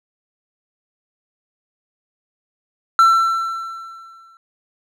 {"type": "tone with exponential decay", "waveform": "triangle", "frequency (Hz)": 1343, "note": "E6", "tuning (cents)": 32, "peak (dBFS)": -5, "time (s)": [2.99, 4.37], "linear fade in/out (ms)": 1, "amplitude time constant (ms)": 300, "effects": []}